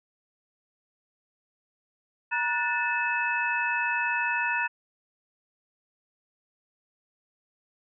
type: tone cluster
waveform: sine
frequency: 946 / 1470 / 1767 / 2596 Hz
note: A#5 / F#6 / A6 / E7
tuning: +25 / -12 / +7 / -27 cents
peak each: -30 dBFS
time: 2.31-4.68 s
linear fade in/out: 20 ms
effects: none